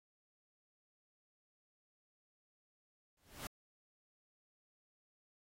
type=noise with exponential growth; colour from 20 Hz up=pink; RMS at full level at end=-41 dBFS; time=3.17-3.47 s; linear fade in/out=2 ms; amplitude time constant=65 ms; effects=AAC 48 kbps